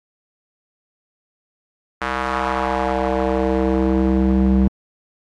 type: tone with band-pass filter sweep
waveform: square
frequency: 65 Hz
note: C2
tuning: 11 cents flat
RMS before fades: -18 dBFS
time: 2.01-4.68 s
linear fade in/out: 5 ms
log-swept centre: 1400 to 190 Hz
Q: 1.5
effects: AAC 32 kbps